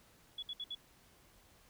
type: tone bursts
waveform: sine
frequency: 3391 Hz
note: G#7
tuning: 35 cents sharp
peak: -39 dBFS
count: 4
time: 0.38-0.75 s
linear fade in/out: 5 ms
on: 46 ms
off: 62 ms
effects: pink hiss -65 dBFS RMS until 1.69 s